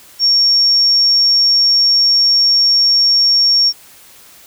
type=tone; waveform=sine; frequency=5520 Hz; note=F8; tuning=21 cents flat; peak=-8 dBFS; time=0.19-3.73 s; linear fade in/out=50 ms; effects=white hiss -42 dBFS RMS until 4.46 s